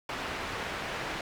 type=low-pass noise; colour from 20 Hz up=white; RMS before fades=-36 dBFS; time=0.09-1.21 s; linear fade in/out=2 ms; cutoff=2100 Hz; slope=12 dB/octave; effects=none